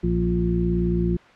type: harmonic tone with a mistuned harmonic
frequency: 58.27 Hz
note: A#1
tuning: in tune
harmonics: 1 / 2 / 3 / 4 / 6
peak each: -25 / -30 / -22 / -33 / -25 dBFS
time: 0.03-1.17 s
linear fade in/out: 10 ms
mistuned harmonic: 1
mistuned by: +58 cents
effects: white hiss -48 dBFS RMS until 1.35 s + low-pass 2000 Hz 12 dB/octave